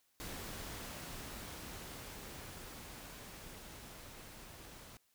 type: noise with level ramp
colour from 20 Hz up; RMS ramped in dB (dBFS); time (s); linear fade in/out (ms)
pink; -45 to -54; 0.2-4.97; 0
effects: white hiss -75 dBFS RMS until 5.14 s